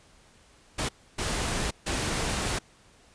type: noise bursts at uneven times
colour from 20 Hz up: pink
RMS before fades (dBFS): -29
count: 3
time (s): 0.78-0.89 / 1.18-1.71 / 1.86-2.59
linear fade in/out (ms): 10
effects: pink hiss -58 dBFS RMS until 3.14 s + resampled to 22050 Hz